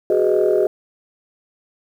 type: chord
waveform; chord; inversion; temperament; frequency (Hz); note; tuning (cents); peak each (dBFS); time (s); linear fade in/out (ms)
sine; G# minor seventh; third; just; 373.8 / 415.3 / 498.4 / 623; F#4 / G#4 / B4 / D#5; +18 / 0 / +16 / +2; -17 / -17 / -22 / -19; 0.1-0.67; 2
effects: tanh soft clip ceiling -6 dBFS + 8-bit